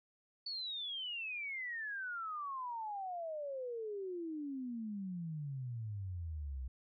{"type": "exponential sweep", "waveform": "sine", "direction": "down", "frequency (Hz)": [4510, 62], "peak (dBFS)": -39, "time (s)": [0.46, 6.68], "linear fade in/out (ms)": 5, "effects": []}